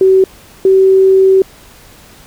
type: tone pair in turn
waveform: sine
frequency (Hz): 380 / 382.4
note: F#4 / G4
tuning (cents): +46 / -43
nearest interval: unison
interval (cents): 11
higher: second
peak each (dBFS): -4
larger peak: neither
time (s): 0.01-0.24 / 0.65-1.42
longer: second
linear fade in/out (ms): 2
effects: pink hiss -40 dBFS RMS until 2.26 s